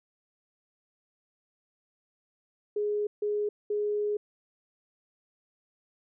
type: tone bursts at uneven times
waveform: sine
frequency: 416.5 Hz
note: G#4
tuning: 5 cents sharp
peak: -26 dBFS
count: 3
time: 2.76-3.07 / 3.22-3.49 / 3.7-4.17 s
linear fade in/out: 5 ms
effects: none